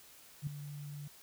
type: tone with ADSR envelope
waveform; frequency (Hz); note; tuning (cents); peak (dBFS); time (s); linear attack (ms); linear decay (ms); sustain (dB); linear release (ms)
sine; 145.6; D3; -15; -31; 0.42-1.08; 50; 4; -11; 8
effects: white hiss -58 dBFS RMS until 1.22 s